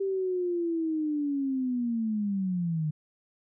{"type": "linear sweep", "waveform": "sine", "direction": "down", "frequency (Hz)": [393.5, 150], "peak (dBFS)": -26, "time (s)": [0, 2.91], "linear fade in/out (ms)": 10, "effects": []}